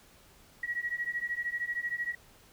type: beating tone pair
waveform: sine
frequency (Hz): 1908 / 1921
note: A#6 / B6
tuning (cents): +40 / -48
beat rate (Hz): 13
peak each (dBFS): -35 / -34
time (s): 0.63-2.15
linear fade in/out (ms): 5
effects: pink hiss -59 dBFS RMS until 2.52 s